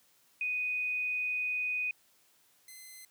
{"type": "tone pair in turn", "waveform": ["sine", "5% pulse"], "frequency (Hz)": [2489, 2054], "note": ["D#7", "C7"], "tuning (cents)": [0, -33], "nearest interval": "minor third", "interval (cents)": 333, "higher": "first", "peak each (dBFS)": [-30, -38], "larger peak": "first", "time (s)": [[0.41, 1.91], [2.68, 3.05]], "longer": "first", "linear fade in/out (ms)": 2, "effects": ["white hiss -67 dBFS RMS until 3.1 s", "high-pass 80 Hz 12 dB/octave"]}